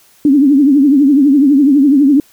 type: tone with vibrato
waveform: sine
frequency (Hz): 280.9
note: C#4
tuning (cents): +23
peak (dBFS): -5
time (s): 0.25-2.2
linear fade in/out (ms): 2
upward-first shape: triangle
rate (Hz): 12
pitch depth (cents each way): 150
effects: white hiss -48 dBFS RMS until 2.32 s